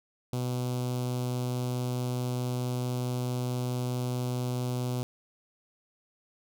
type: tone with notch filter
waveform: sawtooth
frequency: 124.6 Hz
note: B2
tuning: 16 cents sharp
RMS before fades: -31 dBFS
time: 0.33-5.03 s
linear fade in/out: 0 ms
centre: 1800 Hz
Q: 0.74
effects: none